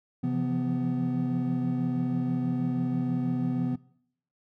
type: tone cluster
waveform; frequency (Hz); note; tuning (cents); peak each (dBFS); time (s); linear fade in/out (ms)
triangle; 132 / 168 / 174.2 / 249.7; C3 / E3 / F3 / B3; +16 / +33 / -4 / +19; -29 / -32 / -34 / -26; 0.23-3.76; 10
effects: noise-tail reverb RT60 0.7 s tail -22 dB re dry